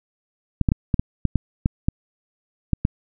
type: clicks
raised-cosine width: 5 ms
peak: -5 dBFS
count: 11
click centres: 0.613 / 0.688 / 0.719 / 0.942 / 0.995 / 1.253 / 1.357 / 1.659 / 1.885 / 2.733 / 2.851 s
effects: none